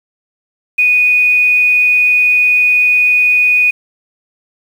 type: tone with quantisation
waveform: sine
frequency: 2477 Hz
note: D#7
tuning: 8 cents flat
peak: -7 dBFS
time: 0.78-3.71 s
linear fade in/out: 10 ms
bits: 6
effects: none